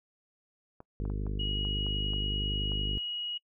clicks, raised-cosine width 1 ms, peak -32 dBFS, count 8, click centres 0.804 / 1.053 / 1.1 / 1.267 / 1.65 / 1.866 / 2.135 / 2.719 s
harmonic tone, 50.7 Hz, G#1, 41 cents flat, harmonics 1 / 2 / 3 / 4 / 5 / 6 / 7 / 8 / 9, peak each -32 / -38 / -42 / -44 / -46 / -48 / -49 / -50 / -51 dBFS, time 1-2.98 s, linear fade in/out 0 ms
sine tone, 2900 Hz, F#7, 35 cents flat, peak -33 dBFS, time 1.39-3.38 s, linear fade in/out 10 ms
effects noise-tail reverb RT60 0.1 s tail -24 dB re dry

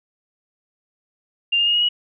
sine tone with pitch steps, 2794 / 2823 / 2853 / 2883 / 2913 Hz, F7 / F7 / F7 / F#7 / F#7, 0 / +18 / +36 / -46 / -28 cents, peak -15 dBFS, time 1.52-1.89 s, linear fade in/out 10 ms, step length 74 ms, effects none

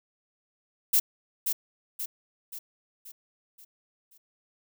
violet noise with echo, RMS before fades -21 dBFS, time 0.93-1 s, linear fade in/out 10 ms, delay 530 ms, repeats 6, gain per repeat -6 dB, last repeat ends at 4.18 s, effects none

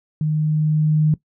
sine tone with level ramp, 153.8 Hz, D#3, 20 cents flat, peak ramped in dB -17 to -12 dBFS, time 0.21-1.14 s, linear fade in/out 2 ms, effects noise-tail reverb RT60 0.1 s tail -19 dB re dry

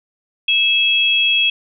sine tone pair together, 2616 / 3300 Hz, E7 / G#7, -14 / -12 cents, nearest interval major third, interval 402 cents, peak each -15 dBFS, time 0.48-1.5 s, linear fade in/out 5 ms, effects none

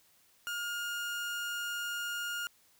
30% pulse tone, 1419 Hz, F6, 27 cents sharp, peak -32 dBFS, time 0.47-2.47 s, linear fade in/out 0 ms, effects white hiss -66 dBFS RMS until 2.79 s

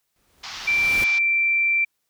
pink noise with exponential growth, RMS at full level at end -29 dBFS, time 0.16-1.04 s, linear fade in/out 1 ms, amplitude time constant 190 ms
white band-pass noise, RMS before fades -35 dBFS, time 0.43-1.19 s, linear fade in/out 10 ms, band 720 to 5800 Hz, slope 48 dB/octave
sine tone, 2349 Hz, D7, in tune, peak -17 dBFS, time 0.67-1.85 s, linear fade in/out 10 ms
effects white hiss -74 dBFS RMS until 2.09 s

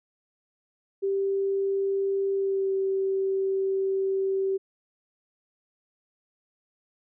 sine tone with pitch glide, 392 to 386.2 Hz, G4 to G4, 0 to -26 cents, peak -23 dBFS, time 1.02-4.58 s, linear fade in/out 20 ms, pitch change -26 cents, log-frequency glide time 2.34-2.73 s, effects none

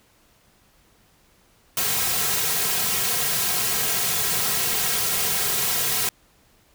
white noise with comb filter, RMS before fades -23 dBFS, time 1.77-6.09 s, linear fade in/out 2 ms, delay 3.4 ms, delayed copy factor -0.85, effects pink hiss -59 dBFS RMS until 6.74 s

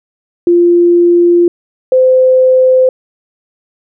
sine tone pair in turn, 347.1 / 515 Hz, F4 / C5, -11 / -28 cents, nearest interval perfect fifth, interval 683 cents, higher second, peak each -4 dBFS, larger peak neither, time 0.47-1.48 / 1.92-2.89 s, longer first, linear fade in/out 2 ms, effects none

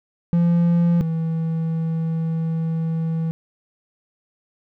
triangle tone pair in turn, 171.2 / 162.76 Hz, F3 / E3, -34 / -22 cents, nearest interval minor second, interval 88 cents, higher first, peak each -12 / -18 dBFS, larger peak first, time 0.33-1.01 / 1.01-3.31 s, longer second, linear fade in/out 0 ms, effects none

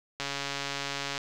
click train, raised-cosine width 0.2 ms, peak -15 dBFS, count 138, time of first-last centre 0.2-1.179 s, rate 140 Hz, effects none

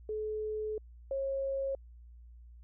sine tone pair in turn, 429.6 / 543.1 Hz, A4 / C#5, -41 / -36 cents, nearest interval major third, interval 405 cents, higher second, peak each -33 / -31 dBFS, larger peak second, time 0.09-0.78 / 1.11-1.75 s, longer first, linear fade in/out 2 ms, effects added 59 Hz sine -50 dBFS peak until 2.63 s

